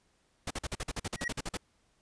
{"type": "noise bursts", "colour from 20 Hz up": "pink", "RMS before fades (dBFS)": -35, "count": 14, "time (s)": [0.47, 1.572], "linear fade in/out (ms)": 5, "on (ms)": 36, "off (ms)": 46}
{"type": "tone with exponential growth", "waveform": "triangle", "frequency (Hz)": 1905, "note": "A#6", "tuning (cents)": 37, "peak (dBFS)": -26, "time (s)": [1.13, 1.28], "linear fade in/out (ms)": 5, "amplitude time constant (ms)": 31}
{"effects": ["pink hiss -71 dBFS RMS until 2.01 s", "resampled to 22050 Hz"]}